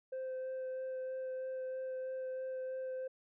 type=tone with vibrato; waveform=sine; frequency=519 Hz; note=C5; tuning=14 cents flat; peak=-35 dBFS; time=0.12-3.08 s; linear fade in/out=10 ms; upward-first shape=sine; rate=3.1 Hz; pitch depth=9 cents each way; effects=tanh soft clip ceiling -37 dBFS